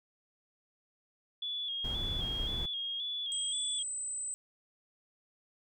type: tone with vibrato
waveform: sine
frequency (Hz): 3346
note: G#7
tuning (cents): +12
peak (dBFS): -34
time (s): 1.42-3.83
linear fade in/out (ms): 5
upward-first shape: square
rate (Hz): 1.9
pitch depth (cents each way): 46
type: noise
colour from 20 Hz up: brown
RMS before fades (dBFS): -38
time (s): 1.84-2.66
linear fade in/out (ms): 5
type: tone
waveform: sine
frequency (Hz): 8070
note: B8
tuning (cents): +36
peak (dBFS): -35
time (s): 3.32-4.34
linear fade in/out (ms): 0
effects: none